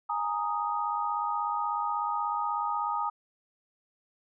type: chord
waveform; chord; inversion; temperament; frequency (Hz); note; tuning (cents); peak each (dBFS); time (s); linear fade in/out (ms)
sine; Ab suspended second; none; equal with one note detuned; 830.6 / 927 / 1244.5; Ab5 / Bb5 / Eb6; 0 / -10 / 0; -33 / -32 / -31; 0.09-3.1; 10
effects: none